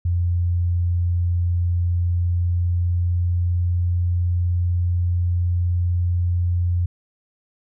sine tone with pitch glide, 87.31 to 87.92 Hz, F2 to F2, 0 to +12 cents, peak -17 dBFS, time 0.05-6.86 s, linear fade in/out 5 ms, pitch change +12 cents, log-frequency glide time 1.85-3.96 s, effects none

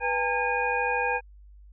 sine tone cluster, 491.9 / 809 / 902 / 1624 / 2460 Hz, B4 / G#5 / A5 / G#6 / D#7, -7 / -46 / +43 / -39 / -20 cents, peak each -30 dBFS, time 0-1.21 s, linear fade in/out 50 ms, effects added 50 Hz sine -47 dBFS peak until 1.72 s

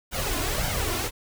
pink noise with flanger, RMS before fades -27 dBFS, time 0.11-1.11 s, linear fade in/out 50 ms, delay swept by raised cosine 1.3 to 2.9 ms, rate 1.8 Hz, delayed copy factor +0.65, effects none

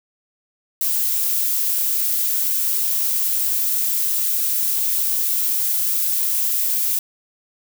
violet noise, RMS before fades -20 dBFS, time 0.81-6.99 s, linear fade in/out 2 ms, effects none

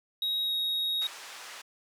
triangle tone with pitch glide, 3797 to 3771 Hz, A#7 to A#7, +31 to +19 cents, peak -26 dBFS, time 0.22-1.07 s, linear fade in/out 2 ms, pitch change -12 cents, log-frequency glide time 0.44-0.52 s
pink band-pass noise, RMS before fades -45 dBFS, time 1.01-1.62 s, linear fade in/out 10 ms, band 1000 to 8000 Hz, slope 12 dB/octave
effects none

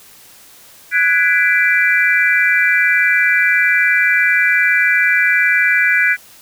sine chord, G# half-diminished seventh, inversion third, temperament equal with one note detuned, 1480 / 1661.2 / 1998.5 / 2349 Hz, F#6 / G#6 / B6 / D7, 0 / 0 / +20 / 0 cents, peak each -16 dBFS, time 0.91-6.17 s, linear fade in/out 50 ms, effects white hiss -43 dBFS RMS until 6.41 s

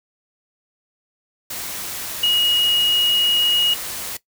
sine tone in noise, 2885 Hz, F#7, 44 cents flat, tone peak -14 dBFS, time 2.23-3.74 s, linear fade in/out 5 ms, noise white, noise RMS -29 dBFS, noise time 1.5-4.17 s, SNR +12 dB, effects noise-tail reverb RT60 0.1 s tail -18 dB re dry

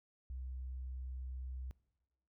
sine tone, 64.3 Hz, C2, 30 cents flat, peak -40 dBFS, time 0.3-1.71 s, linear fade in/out 0 ms, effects noise-tail reverb RT60 1.0 s tail -22 dB re dry + tanh soft clip ceiling -37 dBFS

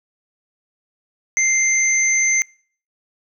sine tone pair together, 2093 / 6175 Hz, C7 / G8, 0 / -27 cents, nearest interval octave + perfect fifth, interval 1873 cents, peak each -17 dBFS, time 1.37-2.42 s, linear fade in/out 0 ms, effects noise-tail reverb RT60 0.5 s tail -26 dB re dry

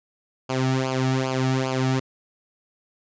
sawtooth tone with flanger, 130.81 Hz, C3, in tune, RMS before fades -23 dBFS, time 0.49-2 s, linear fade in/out 10 ms, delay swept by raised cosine 0.52 to 2.02 ms, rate 2.5 Hz, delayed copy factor -0.8, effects resampled to 16000 Hz

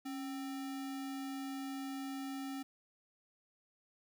sine tone with sample-and-hold, 273.5 Hz, C#4, 23 cents flat, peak -39 dBFS, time 0.05-2.63 s, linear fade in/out 10 ms, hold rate 1050 Hz, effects none

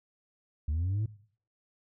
sine linear sweep, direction up, 71.2 to 112.4 Hz, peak -25 dBFS, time 0.68-1.06 s, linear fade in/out 5 ms, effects noise-tail reverb RT60 0.5 s tail -19 dB re dry + tanh soft clip ceiling -26 dBFS

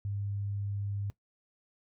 sine tone, 100.8 Hz, G2, 49 cents sharp, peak -32 dBFS, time 0.05-1.1 s, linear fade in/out 0 ms, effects noise-tail reverb RT60 0.1 s tail -18 dB re dry

